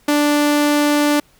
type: tone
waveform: sawtooth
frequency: 293.7 Hz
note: D4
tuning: in tune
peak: -9 dBFS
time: 0.08-1.2 s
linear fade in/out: 5 ms
effects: pink hiss -54 dBFS RMS until 1.39 s